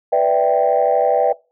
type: chord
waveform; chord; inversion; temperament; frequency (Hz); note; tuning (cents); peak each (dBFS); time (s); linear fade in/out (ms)
sine; E minor seventh; second; equal; 493.9 / 587.3 / 659.3 / 784; B4 / D5 / E5 / G5; 0 / 0 / 0 / 0; -17; 0.12-1.33; 10
effects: noise-tail reverb RT60 0.3 s tail -22 dB re dry + tanh soft clip ceiling -5 dBFS